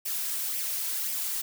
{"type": "noise with flanger", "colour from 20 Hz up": "blue", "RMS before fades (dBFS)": -31, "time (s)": [0.05, 1.42], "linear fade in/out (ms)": 10, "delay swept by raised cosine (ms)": [0.36, 3.16], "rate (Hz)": 1.9, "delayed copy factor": 0.55, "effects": []}